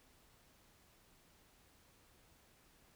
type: silence
effects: pink hiss -68 dBFS RMS until 2.95 s